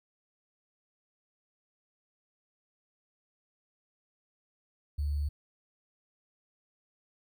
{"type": "tone with sample-and-hold", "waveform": "sine", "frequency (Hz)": 72.9, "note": "D2", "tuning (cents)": -12, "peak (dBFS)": -28, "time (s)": [4.98, 5.29], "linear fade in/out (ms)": 10, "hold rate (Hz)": 4410, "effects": []}